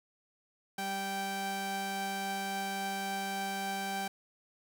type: tone pair together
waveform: sawtooth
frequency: 196 / 780.4 Hz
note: G3 / G5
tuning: 0 / -8 cents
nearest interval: 2 octaves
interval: 2392 cents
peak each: -36 / -31 dBFS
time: 0.78-4.08 s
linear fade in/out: 5 ms
effects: none